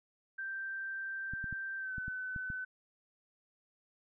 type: tone with pitch glide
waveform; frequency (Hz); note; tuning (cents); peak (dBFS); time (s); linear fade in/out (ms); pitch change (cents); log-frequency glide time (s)
sine; 1568 to 1512.8; G6 to F#6; 0 to +38; -37; 0.38-2.65; 10; -62; 1.78-1.95
type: clicks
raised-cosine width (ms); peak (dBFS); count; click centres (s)
5; -31; 7; 1.336 / 1.442 / 1.527 / 1.982 / 2.081 / 2.362 / 2.502
effects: none